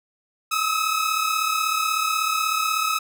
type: tone pair together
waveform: sawtooth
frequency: 1263.7 / 1300 Hz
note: D#6 / E6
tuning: +26 / -24 cents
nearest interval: unison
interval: 50 cents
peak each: -20 dBFS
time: 0.51-2.99 s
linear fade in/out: 10 ms
effects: none